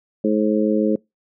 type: harmonic tone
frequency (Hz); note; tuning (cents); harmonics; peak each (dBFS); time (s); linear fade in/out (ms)
106.8; G#2; +49; 2 / 3 / 4 / 5; -19 / -21 / -22 / -23; 0.24-0.96; 5
effects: noise-tail reverb RT60 0.2 s tail -25 dB re dry